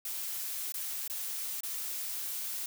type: noise with dropouts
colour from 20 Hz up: blue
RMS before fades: -37 dBFS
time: 0.05-2.66 s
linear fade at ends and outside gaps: 2 ms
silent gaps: 0.722-0.741 / 1.078-1.098 / 1.607-1.633 s
effects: none